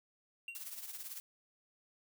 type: tone with exponential decay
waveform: triangle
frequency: 2756 Hz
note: F7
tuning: 24 cents flat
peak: -37 dBFS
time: 0.48-0.66 s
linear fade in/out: 2 ms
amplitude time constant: 39 ms
type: noise with tremolo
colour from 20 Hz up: blue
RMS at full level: -43 dBFS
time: 0.55-1.2 s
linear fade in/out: 0 ms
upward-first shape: triangle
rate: 18 Hz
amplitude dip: 70%
effects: none